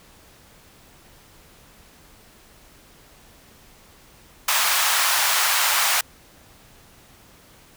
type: high-pass noise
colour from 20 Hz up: pink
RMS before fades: -20 dBFS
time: 4.48-6.01 s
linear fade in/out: 5 ms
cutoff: 860 Hz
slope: 24 dB/octave
effects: pink hiss -51 dBFS RMS until 7.76 s